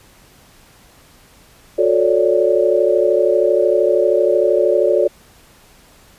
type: chord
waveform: sine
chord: D major seventh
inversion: first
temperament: equal with one note detuned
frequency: 363 / 440 / 554.4 / 587.3 Hz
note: F#4 / A4 / C#5 / D5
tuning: -33 / 0 / 0 / 0 cents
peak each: -17 dBFS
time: 1.78-5.08 s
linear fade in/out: 10 ms
effects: pink hiss -48 dBFS RMS until 6.18 s + resampled to 32000 Hz